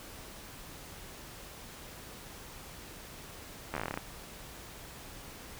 slowing click train, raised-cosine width 0.5 ms, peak -19 dBFS, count 12, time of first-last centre 3.74-3.975 s, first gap 12 ms, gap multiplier 1.11, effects pink hiss -48 dBFS RMS until 5.59 s

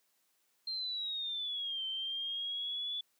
sine linear two-way sweep, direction down then up, 4186 to 3100 to 3459 Hz, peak -35 dBFS, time 0.67-3.01 s, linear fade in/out 5 ms, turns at 1.85 s, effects white hiss -75 dBFS RMS until 3.19 s + high-pass 200 Hz 12 dB/octave

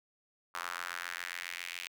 square tone with high-pass filter sweep, 43.65 Hz, F1, in tune, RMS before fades -41 dBFS, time 0.54-1.88 s, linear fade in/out 10 ms, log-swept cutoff 1200 to 2500 Hz, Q 2.6, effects none

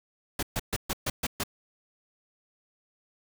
pink noise bursts, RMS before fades -29 dBFS, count 7, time 0.39-1.436 s, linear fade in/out 5 ms, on 38 ms, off 130 ms, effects none

